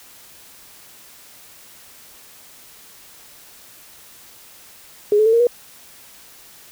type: tone with pitch steps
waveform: sine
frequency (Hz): 415.3 / 431.2 / 447.7 / 464.8 / 482.6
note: G#4 / A4 / A4 / A#4 / B4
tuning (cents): 0 / -35 / +30 / -5 / -40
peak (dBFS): -11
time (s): 5.12-5.47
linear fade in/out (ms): 2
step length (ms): 70
effects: white hiss -45 dBFS RMS until 6.71 s